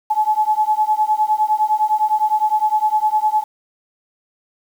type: beating tone pair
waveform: sine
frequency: 852 / 861.8 Hz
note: G#5 / A5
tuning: +44 / -36 cents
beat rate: 9.8 Hz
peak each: -17 dBFS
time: 0.1-3.44 s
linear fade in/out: 10 ms
effects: 7-bit